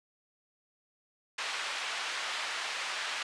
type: band-pass noise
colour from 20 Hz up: white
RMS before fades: -36 dBFS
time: 1.38-3.23 s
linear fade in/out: 5 ms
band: 880 to 3100 Hz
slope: 12 dB/octave
effects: resampled to 22050 Hz